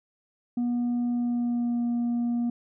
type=tone with pitch glide; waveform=sine; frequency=241.5 to 238.2 Hz; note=B3 to A#3; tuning=-39 to +38 cents; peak=-21 dBFS; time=0.57-2.5 s; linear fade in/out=5 ms; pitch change=-23 cents; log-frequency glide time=1.11-1.84 s; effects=tanh soft clip ceiling -23 dBFS